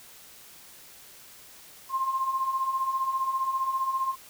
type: beating tone pair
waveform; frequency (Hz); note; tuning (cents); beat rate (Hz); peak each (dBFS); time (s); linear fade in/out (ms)
sine; 1046.5 / 1061.5; C6 / C6; 0 / +25; 15; -33 / -26; 1.89-4.16; 50
effects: white hiss -50 dBFS RMS until 4.29 s